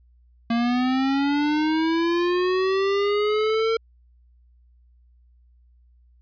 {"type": "linear sweep", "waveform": "square", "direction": "up", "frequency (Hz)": [230, 454.9], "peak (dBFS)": -20, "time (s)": [0.5, 3.77], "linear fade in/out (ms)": 5, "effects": ["added 60 Hz sine -53 dBFS peak until 6.21 s", "resampled to 11025 Hz"]}